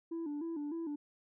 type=tone with vibrato; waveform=sine; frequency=311.7 Hz; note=D#4; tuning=3 cents sharp; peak=-34 dBFS; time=0.11-0.96 s; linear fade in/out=10 ms; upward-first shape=square; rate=3.3 Hz; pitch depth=110 cents each way; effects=tanh soft clip ceiling -35 dBFS